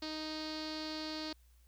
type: tone with low-pass filter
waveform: sawtooth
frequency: 311.1 Hz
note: D#4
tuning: in tune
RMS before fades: -41 dBFS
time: 0.02-1.33 s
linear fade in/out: 5 ms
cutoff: 4500 Hz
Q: 7.6
effects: added 60 Hz sine -61 dBFS peak until 1.67 s + white hiss -73 dBFS RMS until 1.67 s